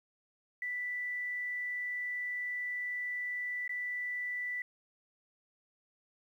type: tone with dropouts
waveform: sine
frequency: 1975.5 Hz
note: B6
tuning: in tune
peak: -34 dBFS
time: 0.62-4.62 s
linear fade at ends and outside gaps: 2 ms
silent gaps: 3.678-3.693 s
effects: 11-bit